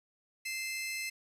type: tone pair together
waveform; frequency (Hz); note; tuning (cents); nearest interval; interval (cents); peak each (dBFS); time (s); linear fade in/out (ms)
sawtooth; 2082 / 2621; C7 / E7; -9 / -11; major third; 398; -34 / -36; 0.45-1.1; 10
effects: resampled to 32000 Hz + 10-bit